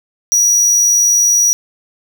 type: tone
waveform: square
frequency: 5800 Hz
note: F#8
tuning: 35 cents flat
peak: -9 dBFS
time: 0.32-1.53 s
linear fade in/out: 0 ms
effects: none